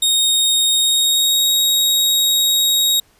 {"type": "tone with pitch glide", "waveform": "sawtooth", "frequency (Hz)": [3726, 3778], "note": ["A#7", "A#7"], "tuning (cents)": [-2, 22], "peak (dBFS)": -10, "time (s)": [0.02, 3], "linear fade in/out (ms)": 5, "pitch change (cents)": 24, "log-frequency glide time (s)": [0.73, 1.51], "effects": ["pink hiss -55 dBFS RMS until 3.19 s", "resampled to 32000 Hz"]}